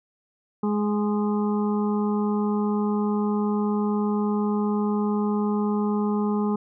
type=harmonic tone with a mistuned harmonic; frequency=208.5 Hz; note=G#3; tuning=7 cents sharp; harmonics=1 / 2 / 4 / 5 / 6; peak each=-22 / -28 / -34 / -36 / -38 dBFS; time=0.63-6.56 s; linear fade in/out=5 ms; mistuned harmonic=6; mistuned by=-23 cents; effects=none